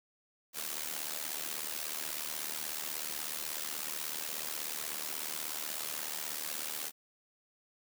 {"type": "noise with amplitude modulation", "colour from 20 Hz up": "white", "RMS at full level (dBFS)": -35, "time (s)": [0.53, 6.92], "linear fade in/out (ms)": 50, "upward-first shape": "sine", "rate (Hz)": 76.4, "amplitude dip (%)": 80, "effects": ["high-pass 200 Hz 12 dB/octave"]}